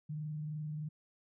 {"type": "tone with frequency modulation", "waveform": "sine", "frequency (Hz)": 152.2, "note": "D#3", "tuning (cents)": -38, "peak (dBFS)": -37, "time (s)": [0.09, 0.89], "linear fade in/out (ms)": 10, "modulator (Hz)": 23.1, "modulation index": 0.2, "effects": []}